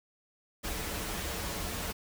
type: noise with comb filter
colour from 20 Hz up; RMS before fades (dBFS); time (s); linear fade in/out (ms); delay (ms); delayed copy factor
pink; -36; 0.63-1.93; 20; 7.8; -0.55
effects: none